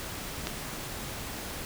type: click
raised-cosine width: 0.2 ms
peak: -13 dBFS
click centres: 0.471 s
effects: pink hiss -38 dBFS RMS until 1.65 s